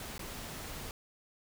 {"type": "noise with dropouts", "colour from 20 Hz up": "pink", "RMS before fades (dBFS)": -43, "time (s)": [0, 0.91], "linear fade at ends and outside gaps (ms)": 1, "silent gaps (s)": [0.18, 0.193], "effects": []}